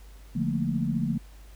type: chord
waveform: sine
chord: Bb major seventh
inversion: first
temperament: just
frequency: 145.68 / 174.81 / 218.5 / 233.1 Hz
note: D3 / F3 / A3 / Bb3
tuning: -14 / +2 / -12 / 0 cents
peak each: -30 dBFS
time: 0.35-1.18 s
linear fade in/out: 10 ms
effects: added 50 Hz sine -45 dBFS peak until 1.55 s + pink hiss -57 dBFS RMS until 1.55 s